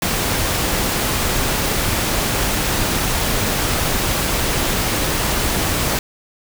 pink noise, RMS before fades -19 dBFS, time 0.02-5.99 s, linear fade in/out 2 ms, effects none

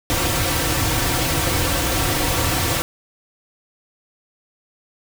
pink noise with comb filter, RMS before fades -20 dBFS, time 0.1-2.82 s, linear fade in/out 0 ms, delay 4.8 ms, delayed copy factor -0.75, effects none

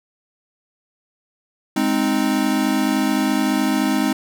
square chord, Ab major, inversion none, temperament equal, 207.7 / 261.6 / 311.1 Hz, Ab3 / C4 / Eb4, 0 / 0 / 0 cents, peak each -23 / -21 / -22 dBFS, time 1.76-4.13 s, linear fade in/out 5 ms, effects none

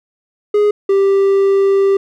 triangle tone pair in turn, 415.3 / 392.8 Hz, G#4 / G4, 0 / +4 cents, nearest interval minor second, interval 96 cents, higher first, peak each -7 dBFS, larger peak neither, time 0.54-0.71 / 0.89-1.97 s, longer second, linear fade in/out 5 ms, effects none

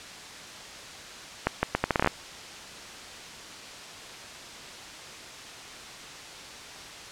accelerating click train, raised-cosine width 0.5 ms, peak -7 dBFS, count 11, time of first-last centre 1.47-2.074 s, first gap 160 ms, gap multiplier 0.75, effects white hiss -42 dBFS RMS until 7.11 s + low-pass 6000 Hz 12 dB/octave

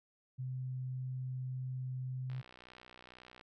sine tone, 128.7 Hz, C3, 28 cents flat, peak -37 dBFS, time 0.38-2.42 s, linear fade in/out 20 ms
click train, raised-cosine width 0.3 ms, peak -38 dBFS, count 70, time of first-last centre 2.3-3.411 s, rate 62.1 Hz
effects none

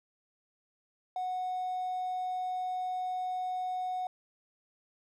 triangle tone with hard clipping, 736 Hz, F#5, 9 cents flat, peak -32 dBFS, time 1.16-4.07 s, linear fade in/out 2 ms, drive 4 dB, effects none

